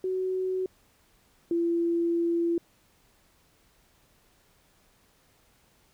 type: tone pair in turn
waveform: sine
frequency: 373.2 / 339.1 Hz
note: F#4 / E4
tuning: +15 / +49 cents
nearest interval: major second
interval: 166 cents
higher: first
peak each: -26 / -23 dBFS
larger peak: second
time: 0.04-0.66 / 1.51-2.58 s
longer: second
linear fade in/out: 2 ms
effects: pink hiss -64 dBFS RMS until 5.93 s